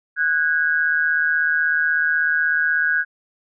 sine tone pair together, 1480 / 1636.3 Hz, F#6 / G#6, 0 / -26 cents, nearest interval major second, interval 174 cents, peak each -19 dBFS, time 0.16-3.05 s, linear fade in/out 50 ms, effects none

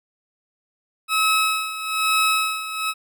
20% pulse tone with tremolo, 1288 Hz, E6, 41 cents flat, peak -11 dBFS, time 1.08-2.94 s, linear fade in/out 50 ms, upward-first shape sine, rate 1.1 Hz, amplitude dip 75%, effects none

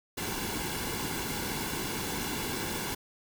pink noise with comb filter, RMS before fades -34 dBFS, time 0.17-2.95 s, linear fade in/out 10 ms, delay 1.6 ms, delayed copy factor -0.6, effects none

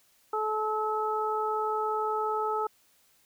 harmonic tone, 431.4 Hz, A4, 34 cents flat, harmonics 1 / 2 / 3, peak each -31 / -31 / -31 dBFS, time 0.33-2.67 s, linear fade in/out 5 ms, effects white hiss -65 dBFS RMS until 3.25 s

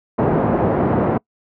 pink band-pass noise, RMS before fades -17 dBFS, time 0.18-1.18 s, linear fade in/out 10 ms, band 150 to 740 Hz, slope 12 dB/octave, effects noise-tail reverb RT60 0.1 s tail -26 dB re dry + low-pass 2000 Hz 12 dB/octave

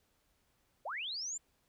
sine linear sweep, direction up, 470.9 to 7440 Hz, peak -37 dBFS, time 0.85-1.38 s, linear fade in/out 10 ms, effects pink hiss -75 dBFS RMS until 1.68 s

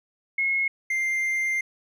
sine / triangle tone pair in turn, 2168 / 2097 Hz, C#7 / C7, -39 / +3 cents, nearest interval minor second, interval 58 cents, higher first, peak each -21 dBFS, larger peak neither, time 0.38-0.68 / 0.9-1.61 s, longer second, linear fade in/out 5 ms, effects none

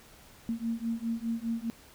sine beating tone pair, 227.1 / 232 Hz, A#3 / A#3, -45 / -8 cents, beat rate 4.9 Hz, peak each -33 / -33 dBFS, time 0.49-1.7 s, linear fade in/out 0 ms, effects pink hiss -55 dBFS RMS until 1.94 s

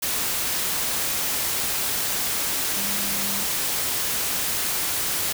sine tone in noise, 200.2 Hz, G3, 37 cents sharp, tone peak -35 dBFS, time 2.76-3.44 s, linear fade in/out 10 ms, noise white, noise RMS -25 dBFS, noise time 0.02-5.33 s, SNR -13 dB, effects none

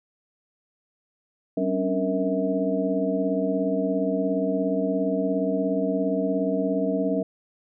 sine tone cluster, 191.7 / 270.7 / 287.8 / 465.6 / 645 Hz, G3 / C#4 / D4 / A#4 / E5, -38 / -41 / -35 / -2 / -38 cents, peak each -28 dBFS, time 1.57-7.23 s, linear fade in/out 5 ms, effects none

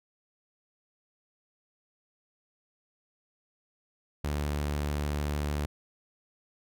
sawtooth tone, 73.42 Hz, D2, in tune, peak -25 dBFS, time 4.24-5.66 s, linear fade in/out 5 ms, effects none

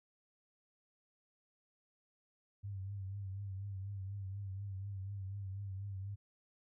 sine tone with vibrato, 98 Hz, G2, in tune, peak -40 dBFS, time 2.63-6.16 s, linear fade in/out 20 ms, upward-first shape triangle, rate 4.1 Hz, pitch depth 70 cents each way, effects none

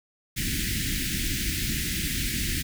pink band-stop noise, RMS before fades -28 dBFS, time 0.36-2.63 s, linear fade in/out 20 ms, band 330 to 1700 Hz, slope 48 dB/octave, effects none

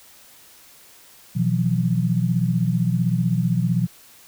sine chord, B suspended fourth, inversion none, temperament equal with one note detuned, 123.47 / 164.81 / 180.46 Hz, B2 / E3 / F#3, 0 / 0 / -43 cents, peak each -22 dBFS, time 1.35-3.87 s, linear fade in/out 20 ms, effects white hiss -49 dBFS RMS until 4.27 s

